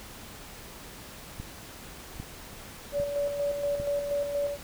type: click train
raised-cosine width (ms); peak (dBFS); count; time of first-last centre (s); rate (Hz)
5; -24; 4; 1.4-3.8; 1.25
type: tone with tremolo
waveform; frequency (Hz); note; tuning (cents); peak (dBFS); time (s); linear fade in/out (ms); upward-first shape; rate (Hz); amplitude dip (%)
sine; 573; D5; -43; -25; 2.92-4.58; 50; square; 4.2; 45
effects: pink hiss -45 dBFS RMS until 4.63 s